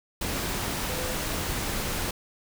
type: tone in noise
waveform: sine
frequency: 509 Hz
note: C5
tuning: 48 cents flat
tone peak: -35 dBFS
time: 0.89-1.15 s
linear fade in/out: 5 ms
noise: pink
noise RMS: -30 dBFS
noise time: 0.21-2.11 s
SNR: -8 dB
effects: none